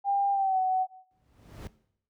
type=tone with pitch glide; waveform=sine; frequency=798 to 748.9 Hz; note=G5 to F#5; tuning=+31 to +21 cents; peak=-23 dBFS; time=0.04-0.87 s; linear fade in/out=50 ms; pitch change=-110 cents; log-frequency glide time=0.32-0.59 s
type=noise with exponential growth; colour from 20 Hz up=brown; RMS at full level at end=-34 dBFS; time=1.11-1.67 s; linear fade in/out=0 ms; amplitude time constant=120 ms
effects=noise-tail reverb RT60 0.7 s tail -18 dB re dry + high-pass 60 Hz 12 dB/octave